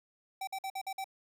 square tone bursts, 772 Hz, G5, 27 cents flat, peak -36 dBFS, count 6, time 0.41-1.043 s, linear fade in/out 5 ms, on 63 ms, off 51 ms, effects none

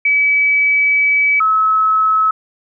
sine tone pair in turn, 2288 / 1291.9 Hz, D7 / E6, -46 / -35 cents, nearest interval minor seventh, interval 989 cents, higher first, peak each -10 dBFS, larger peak neither, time 0.05-1.4 / 1.4-2.31 s, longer first, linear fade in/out 5 ms, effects none

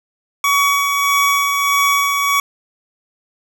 25% pulse tone with tremolo, 1129 Hz, C#6, 31 cents sharp, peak -8 dBFS, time 0.44-2.4 s, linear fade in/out 2 ms, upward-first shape sine, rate 1.6 Hz, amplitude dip 35%, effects none

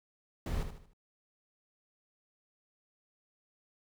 brown noise with echo, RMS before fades -33 dBFS, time 0.46-0.63 s, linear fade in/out 2 ms, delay 76 ms, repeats 4, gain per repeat -8 dB, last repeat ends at 0.934 s, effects none

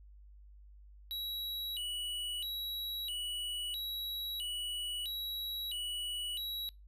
square tone with vibrato, 3378 Hz, G#7, 29 cents sharp, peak -37 dBFS, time 1.11-6.69 s, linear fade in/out 0 ms, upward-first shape square, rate 0.76 Hz, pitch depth 240 cents each way, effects noise-tail reverb RT60 0.2 s tail -23 dB re dry + added 50 Hz sine -53 dBFS peak until 6.87 s

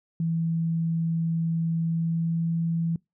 sine tone with pitch glide, 164.81 to 166.15 Hz, E3 to E3, 0 to +14 cents, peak -23 dBFS, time 0.2-2.96 s, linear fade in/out 2 ms, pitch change +14 cents, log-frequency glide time 1.81-2.48 s, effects noise-tail reverb RT60 0.2 s tail -25 dB re dry

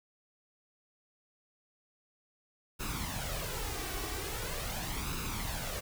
pink noise with flanger, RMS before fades -37 dBFS, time 2.79-5.81 s, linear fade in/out 20 ms, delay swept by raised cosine 0.77 to 2.67 ms, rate 0.42 Hz, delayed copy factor +0.6, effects none

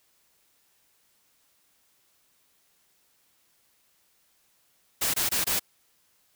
white noise bursts, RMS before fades -26 dBFS, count 4, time 5.01-5.596 s, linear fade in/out 10 ms, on 130 ms, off 22 ms, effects white hiss -67 dBFS RMS until 6.35 s

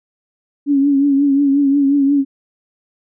sine tone with vibrato, 280 Hz, C#4, 18 cents sharp, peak -10 dBFS, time 0.66-2.25 s, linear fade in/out 50 ms, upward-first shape triangle, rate 5.6 Hz, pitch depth 60 cents each way, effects none

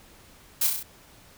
blue noise with echo, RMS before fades -23 dBFS, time 0.61-0.67 s, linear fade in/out 5 ms, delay 32 ms, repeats 5, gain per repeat -3 dB, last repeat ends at 0.83 s, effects pink hiss -53 dBFS RMS until 1.37 s

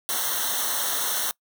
white noise with comb filter, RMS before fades -26 dBFS, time 0.09-1.31 s, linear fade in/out 0 ms, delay 0.41 ms, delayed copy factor -1, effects noise-tail reverb RT60 0.1 s tail -24 dB re dry

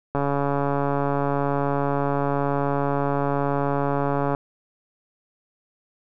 click train, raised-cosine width 1 ms, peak -10 dBFS, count 593, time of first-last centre 0.15-4.349 s, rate 141 Hz, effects none

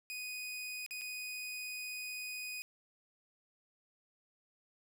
sawtooth tone with dropouts, 2489 Hz, D#7, in tune, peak -37 dBFS, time 0.1-2.62 s, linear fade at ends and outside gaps 0 ms, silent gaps 0.863-0.909 / 1.012-1.017 s, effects none

